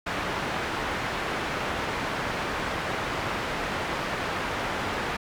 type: low-pass noise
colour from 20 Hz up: white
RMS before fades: -30 dBFS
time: 0.06-5.17 s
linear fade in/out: 10 ms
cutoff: 1700 Hz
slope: 12 dB/octave
effects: none